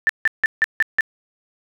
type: tone bursts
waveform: sine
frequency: 1774 Hz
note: A6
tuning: 14 cents sharp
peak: -12 dBFS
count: 6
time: 0.07-1.008 s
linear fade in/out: 0 ms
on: 23 ms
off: 160 ms
effects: none